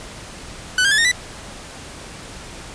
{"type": "tone with pitch steps", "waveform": "sawtooth", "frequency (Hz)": [1497, 1604.4, 1719.6, 1843, 1975.3], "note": ["F#6", "G6", "A6", "A#6", "B6"], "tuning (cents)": [20, 40, -40, -20, 0], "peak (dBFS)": -10, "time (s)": [0.78, 1.115], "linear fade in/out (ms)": 2, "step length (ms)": 67, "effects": ["pink hiss -36 dBFS RMS until 2.74 s", "resampled to 22050 Hz"]}